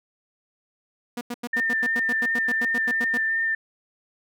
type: tone bursts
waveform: sawtooth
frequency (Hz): 240.7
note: B3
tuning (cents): -44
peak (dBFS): -24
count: 16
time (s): 1.17-3.176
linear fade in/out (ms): 5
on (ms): 41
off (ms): 90
type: tone with vibrato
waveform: sine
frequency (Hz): 1797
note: A6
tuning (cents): +36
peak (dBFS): -21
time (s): 1.53-3.55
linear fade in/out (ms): 5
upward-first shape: sine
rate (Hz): 2.8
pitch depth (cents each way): 16
effects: none